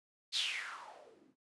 violet noise with low-pass filter sweep, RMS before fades -41 dBFS, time 0.32-1.36 s, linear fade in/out 50 ms, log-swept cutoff 4300 to 210 Hz, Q 5.1, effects resampled to 24000 Hz

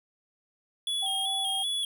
square tone with vibrato, 3322 Hz, G#7, in tune, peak -28 dBFS, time 0.87-1.85 s, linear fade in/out 2 ms, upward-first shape square, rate 2.6 Hz, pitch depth 40 cents each way
sine tone, 776 Hz, G5, 18 cents flat, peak -35 dBFS, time 1.02-1.63 s, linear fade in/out 10 ms
effects none

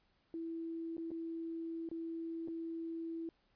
sine tone with dropouts, 329.6 Hz, E4, in tune, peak -39 dBFS, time 0.34-3.29 s, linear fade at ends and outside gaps 1 ms, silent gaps 0.968-0.98 / 1.106-1.115 / 1.889-1.914 / 2.476-2.483 s, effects pink hiss -75 dBFS RMS until 3.55 s + resampled to 11025 Hz

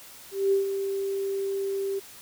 sine tone with ADSR envelope, 392 Hz, G4, in tune, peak -18 dBFS, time 0.31-2 s, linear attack 210 ms, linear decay 130 ms, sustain -8 dB, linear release 18 ms, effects white hiss -47 dBFS RMS until 2.21 s

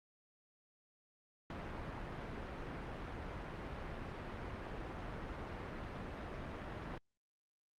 pink low-pass noise, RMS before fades -45 dBFS, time 1.5-6.98 s, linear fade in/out 2 ms, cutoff 1900 Hz, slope 12 dB/octave, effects Opus 48 kbps

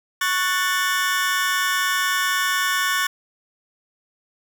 sawtooth chord, F# minor, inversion second, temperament just, 1110 / 1480 / 1776 Hz, C#6 / F#6 / A6, +2 / 0 / +16 cents, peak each -20 dBFS, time 0.21-3.07 s, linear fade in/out 5 ms, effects none

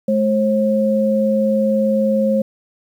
sine tone pair together, 213.3 / 537 Hz, G#3 / C5, +46 / +45 cents, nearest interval octave + major third, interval 1599 cents, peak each -16 dBFS, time 0.08-2.42 s, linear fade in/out 5 ms, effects 8-bit

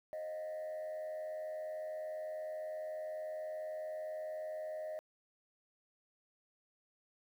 sine tone with frequency modulation, 622.3 Hz, D#5, in tune, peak -37 dBFS, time 0.13-4.99 s, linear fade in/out 0 ms, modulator 91.1 Hz, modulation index 0.41, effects tanh soft clip ceiling -38 dBFS + 11-bit

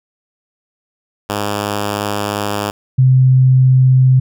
5% pulse / sine tone pair in turn, 102.9 / 129.65 Hz, G#2 / C3, -16 / -15 cents, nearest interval major third, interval 401 cents, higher second, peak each -6 dBFS, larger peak neither, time 1.29-2.71 / 2.98-4.2 s, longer first, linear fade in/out 10 ms, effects none

